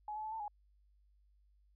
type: tone with pitch steps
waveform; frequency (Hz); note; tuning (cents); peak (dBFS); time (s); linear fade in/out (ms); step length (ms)
sine; 844 / 860 / 868 / 891 / 832; G#5 / A5 / A5 / A5 / G#5; +28 / -40 / -24 / +22 / +3; -39; 0.08-0.48; 2; 80
effects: added 50 Hz sine -66 dBFS peak until 1.75 s